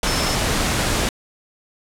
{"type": "tone in noise", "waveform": "sine", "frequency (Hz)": 5280, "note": "E8", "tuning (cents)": 2, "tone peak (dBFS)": -27, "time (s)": [0.07, 0.35], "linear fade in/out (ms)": 2, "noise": "pink", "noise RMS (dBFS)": -20, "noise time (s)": [0.03, 1.09], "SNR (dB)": -10, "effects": ["low-pass 10000 Hz 12 dB/octave"]}